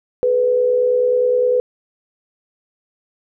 sine tone pair together, 426.8 / 496.4 Hz, G#4 / B4, +47 / +9 cents, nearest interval minor third, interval 262 cents, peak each -22 / -13 dBFS, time 0.23-1.6 s, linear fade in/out 0 ms, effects none

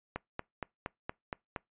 click train, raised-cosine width 0.5 ms, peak -20 dBFS, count 7, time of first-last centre 0.16-1.562 s, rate 4.28 Hz, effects noise-tail reverb RT60 0.2 s tail -25 dB re dry + resampled to 8000 Hz

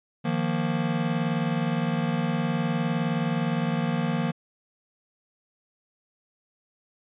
square chord, Eb suspended second, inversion none, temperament just, 155.56 / 175.01 / 233.3 Hz, Eb3 / F3 / Bb3, 0 / +4 / +2 cents, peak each -29 dBFS, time 0.24-4.32 s, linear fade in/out 20 ms, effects resampled to 8000 Hz

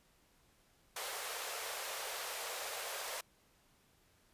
pink high-pass noise, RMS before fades -42 dBFS, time 0.96-3.21 s, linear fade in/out 5 ms, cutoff 450 Hz, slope 48 dB/octave, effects pink hiss -70 dBFS RMS until 4.33 s + resampled to 32000 Hz

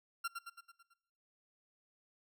40% pulse tone with echo, 1375 Hz, F6, 27 cents flat, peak -34 dBFS, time 0.24-0.28 s, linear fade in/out 10 ms, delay 110 ms, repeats 6, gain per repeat -5 dB, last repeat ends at 0.94 s, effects noise-tail reverb RT60 0.9 s tail -23 dB re dry

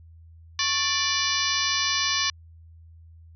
harmonic tone with a mistuned harmonic, 587.3 Hz, D5, in tune, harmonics 2 / 3 / 4 / 5 / 6 / 7 / 8 / 9 / 10, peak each -31 / -31 / -31 / -31 / -31 / -31 / -31 / -31 / -31 dBFS, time 0.59-2.3 s, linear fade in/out 2 ms, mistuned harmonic 2, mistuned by -110 cents, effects added 82 Hz sine -46 dBFS peak until 3.35 s

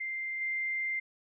sine tone with level steps, 2093 Hz, C7, in tune, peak -33 / -30 dBFS, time 0-1 s, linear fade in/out 10 ms, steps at 0.4 s, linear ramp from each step 20 ms, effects none

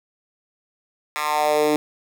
10% pulse tone with high-pass filter sweep, 150.9 Hz, D3, 47 cents sharp, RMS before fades -20 dBFS, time 1.16-1.76 s, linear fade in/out 0 ms, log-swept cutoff 1400 to 310 Hz, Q 3.1, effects none

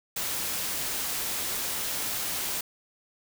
white noise, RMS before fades -31 dBFS, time 0.16-2.61 s, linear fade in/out 5 ms, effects none

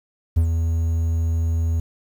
triangle tone with ADSR envelope, 82.41 Hz, E2, in tune, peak -10 dBFS, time 0.36-1.8 s, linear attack 13 ms, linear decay 82 ms, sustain -6 dB, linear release 3 ms, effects 8-bit

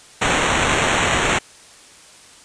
blue noise with sample-and-hold, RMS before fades -18 dBFS, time 0.21-1.39 s, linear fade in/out 10 ms, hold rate 4900 Hz, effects white hiss -45 dBFS RMS until 2.44 s + resampled to 22050 Hz

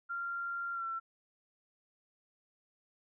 sine tone with pitch glide, 1386 to 1350.4 Hz, F6 to E6, -14 to +41 cents, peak -35 dBFS, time 0.09-1 s, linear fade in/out 20 ms, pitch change -45 cents, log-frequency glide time 0.73-0.84 s, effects none

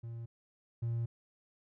triangle tone pair in turn, 116.1 / 116.58 Hz, A#2 / A#2, -7 / +1 cents, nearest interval unison, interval 8 cents, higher second, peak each -38 / -29 dBFS, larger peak second, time 0.03-0.26 / 0.82-1.06 s, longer second, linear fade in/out 10 ms, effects tanh soft clip ceiling -26 dBFS

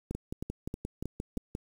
two click trains, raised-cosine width 3 ms, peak -22 / -22 dBFS, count 5 / 9, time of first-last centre 0.11-1.372 / 0.15-1.551 s, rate 3.17 / 5.71 Hz, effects 8-bit

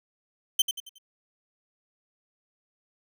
sawtooth tone with echo, 3096 Hz, G7, 22 cents flat, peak -15 dBFS, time 0.59-0.62 s, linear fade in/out 5 ms, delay 91 ms, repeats 4, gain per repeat -8 dB, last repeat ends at 0.984 s, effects none

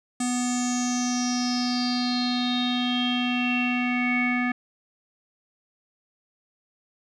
square tone with low-pass filter sweep, 246.9 Hz, B3, in tune, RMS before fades -25 dBFS, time 0.2-4.52 s, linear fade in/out 5 ms, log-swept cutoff 8000 to 2000 Hz, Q 9.6, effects none

